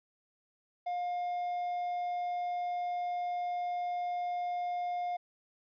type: tone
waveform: triangle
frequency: 710 Hz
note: F5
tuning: 28 cents sharp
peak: -30 dBFS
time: 0.86-5.17 s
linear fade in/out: 10 ms
effects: resampled to 11025 Hz + 12-bit